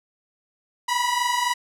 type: tone pair together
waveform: sawtooth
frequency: 964.1 / 987.8 Hz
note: B5 / B5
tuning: -42 / 0 cents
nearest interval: unison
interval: 42 cents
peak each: -20 dBFS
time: 0.88-1.54 s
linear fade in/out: 10 ms
effects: low-pass 11000 Hz 12 dB/octave